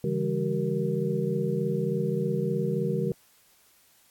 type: tone cluster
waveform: sine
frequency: 141.9 / 165.3 / 200.9 / 381 / 467.1 Hz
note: C#3 / E3 / G3 / G4 / A#4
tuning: +41 / +5 / +43 / -49 / +3 cents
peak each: -31 dBFS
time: 0.04-3.12 s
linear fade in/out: 2 ms
effects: white hiss -61 dBFS RMS until 4.1 s + AAC 64 kbps